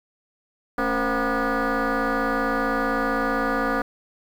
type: tone with frequency modulation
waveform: sine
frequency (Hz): 466.2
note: A#4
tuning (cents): 0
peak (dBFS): -18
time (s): 0.78-3.82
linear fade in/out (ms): 5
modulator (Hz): 247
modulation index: 4.6
effects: tanh soft clip ceiling -19 dBFS + 8-bit